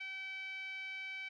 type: tone with band-pass filter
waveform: 10% pulse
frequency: 767 Hz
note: G5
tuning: 38 cents flat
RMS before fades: -44 dBFS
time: 0-1.29 s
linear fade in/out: 10 ms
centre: 2200 Hz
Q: 5.1
effects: resampled to 22050 Hz